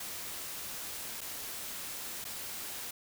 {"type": "noise with dropouts", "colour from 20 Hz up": "white", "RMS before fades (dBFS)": -41, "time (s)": [0, 2.91], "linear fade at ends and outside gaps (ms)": 5, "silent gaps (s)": [[1.208, 1.213], [2.243, 2.25]], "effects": []}